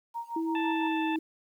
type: tone with tremolo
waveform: sine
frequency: 932.3 Hz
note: A#5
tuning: in tune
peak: -31 dBFS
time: 0.14-0.89 s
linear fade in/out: 20 ms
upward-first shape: sine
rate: 5.9 Hz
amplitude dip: 90%
type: tone with pitch glide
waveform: sine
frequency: 326.4 to 319.1 Hz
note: E4 to D#4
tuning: -17 to +44 cents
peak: -28 dBFS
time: 0.36-1.19 s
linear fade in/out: 5 ms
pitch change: -39 cents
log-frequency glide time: 0.65-1.01 s
type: harmonic tone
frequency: 881 Hz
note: A5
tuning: 2 cents sharp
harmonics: 1 / 2 / 3 / 4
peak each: -32 / -39 / -37 / -44 dBFS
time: 0.55-1.16 s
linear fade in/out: 2 ms
effects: 10-bit